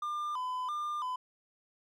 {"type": "tone with vibrato", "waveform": "triangle", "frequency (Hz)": 1100, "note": "C#6", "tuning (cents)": -14, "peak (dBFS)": -31, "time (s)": [0.02, 1.16], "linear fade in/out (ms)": 5, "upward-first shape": "square", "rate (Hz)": 1.5, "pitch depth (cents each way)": 150, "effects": []}